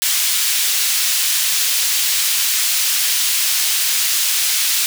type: high-pass noise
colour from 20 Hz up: pink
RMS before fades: -17 dBFS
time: 0.02-4.86 s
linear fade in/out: 0 ms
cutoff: 3200 Hz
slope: 12 dB/octave
effects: none